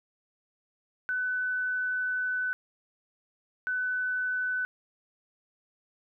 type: tone bursts at uneven times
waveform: sine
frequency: 1502 Hz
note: F#6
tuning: 26 cents sharp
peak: -27 dBFS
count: 2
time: 1.09-2.53 / 3.67-4.65 s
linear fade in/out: 0 ms
effects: none